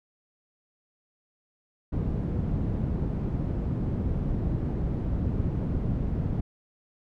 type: low-pass noise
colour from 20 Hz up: white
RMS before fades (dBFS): -28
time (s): 1.92-6.41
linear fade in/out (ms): 10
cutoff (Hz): 160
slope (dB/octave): 12
effects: none